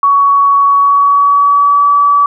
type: tone with pitch glide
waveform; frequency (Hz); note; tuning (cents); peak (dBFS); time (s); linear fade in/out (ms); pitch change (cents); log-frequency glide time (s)
sine; 1122 to 1147.6; C#6 to D6; +21 to -40; -5; 0.03-2.26; 2; +39; 0.65-1.87
effects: none